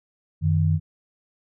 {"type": "tone pair together", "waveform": "sine", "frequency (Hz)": [92.5, 155.56], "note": ["F#2", "D#3"], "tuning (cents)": [0, 0], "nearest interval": "major sixth", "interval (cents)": 900, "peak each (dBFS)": -20, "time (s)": [0.41, 0.8], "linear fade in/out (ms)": 50, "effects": []}